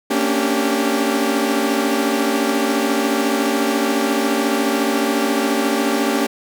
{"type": "tone cluster", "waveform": "sawtooth", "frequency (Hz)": [229.9, 275, 289.2, 392.2], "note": ["A#3", "C#4", "D4", "G4"], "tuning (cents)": [-24, -14, -27, 1], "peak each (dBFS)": -18, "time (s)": [0.1, 6.27], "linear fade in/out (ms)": 10, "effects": []}